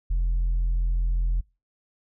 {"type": "tone with tanh clipping", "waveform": "sine", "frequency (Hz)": 42.67, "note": "F1", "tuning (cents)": -39, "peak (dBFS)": -21, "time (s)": [0.1, 1.41], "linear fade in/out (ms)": 10, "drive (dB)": 1, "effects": ["noise-tail reverb RT60 0.3 s tail -26 dB re dry"]}